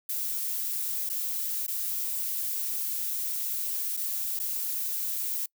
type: noise with dropouts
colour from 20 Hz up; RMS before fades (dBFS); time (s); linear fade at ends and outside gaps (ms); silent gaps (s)
violet; -31; 0.09-5.46; 5; 1.092-1.097 / 1.666-1.679 / 3.968-3.972 / 4.392-4.398
effects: noise-tail reverb RT60 0.1 s tail -26 dB re dry